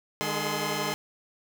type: tone cluster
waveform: 10% pulse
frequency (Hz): 151.9 / 206.4 / 424.5 / 1038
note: D#3 / G#3 / G#4 / C6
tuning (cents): -41 / -10 / +38 / -14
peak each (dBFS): -25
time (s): 0.21-0.94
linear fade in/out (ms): 0
effects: none